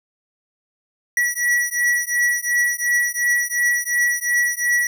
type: beating tone pair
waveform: square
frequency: 1935 / 1937.8 Hz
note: B6 / B6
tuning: -36 / -33 cents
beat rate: 2.8 Hz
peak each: -21 dBFS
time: 1.17-4.87 s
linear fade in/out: 2 ms
effects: none